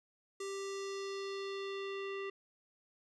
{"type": "tone with low-pass filter sweep", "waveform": "square", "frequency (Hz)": 392.9, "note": "G4", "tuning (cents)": 4, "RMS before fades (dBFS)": -41, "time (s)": [0.4, 2.3], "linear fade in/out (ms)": 5, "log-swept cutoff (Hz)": [7700, 2600], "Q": 2.2, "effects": []}